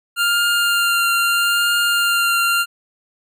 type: tone with vibrato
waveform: 25% pulse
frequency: 1396.9 Hz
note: F6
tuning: in tune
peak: -11 dBFS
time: 0.16-2.66 s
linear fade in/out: 50 ms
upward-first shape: triangle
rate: 0.78 Hz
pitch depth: 15 cents each way
effects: none